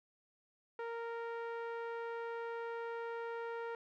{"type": "tone with low-pass filter", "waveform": "sawtooth", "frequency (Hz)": 464, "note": "A#4", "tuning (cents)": -8, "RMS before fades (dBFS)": -42, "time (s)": [0.79, 3.75], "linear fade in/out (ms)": 2, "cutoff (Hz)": 1600, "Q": 1.1, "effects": []}